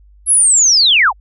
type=linear sweep; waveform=sine; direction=down; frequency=11120 to 659.3 Hz; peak=-7 dBFS; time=0.26-1.13 s; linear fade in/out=50 ms; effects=added 50 Hz sine -42 dBFS peak until 1.2 s